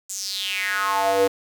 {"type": "tone with high-pass filter sweep", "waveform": "square", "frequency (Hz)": 97.9, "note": "G2", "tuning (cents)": -2, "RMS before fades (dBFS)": -23, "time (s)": [0.09, 1.28], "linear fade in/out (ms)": 10, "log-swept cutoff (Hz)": [7600, 420], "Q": 5.2, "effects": ["8-bit"]}